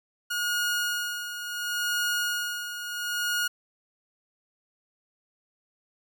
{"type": "tone with tremolo", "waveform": "sawtooth", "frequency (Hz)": 1438, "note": "F#6", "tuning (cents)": -50, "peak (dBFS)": -21, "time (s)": [0.3, 3.48], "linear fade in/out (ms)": 10, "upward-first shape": "sine", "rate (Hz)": 0.71, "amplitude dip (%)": 65, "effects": []}